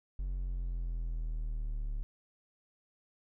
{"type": "linear sweep", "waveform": "triangle", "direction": "down", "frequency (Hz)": [46.24, 35.77], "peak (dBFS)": -31, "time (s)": [0.19, 2.03], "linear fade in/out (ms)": 0, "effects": []}